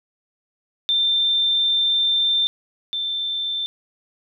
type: tone pair in turn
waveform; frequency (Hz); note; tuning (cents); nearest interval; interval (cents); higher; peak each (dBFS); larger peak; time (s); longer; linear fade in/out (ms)
sine; 3577 / 3556; A7 / A7; +28 / +18; unison; 10; first; -16 / -22; first; 0.89-2.47 / 2.93-3.66; first; 0
effects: none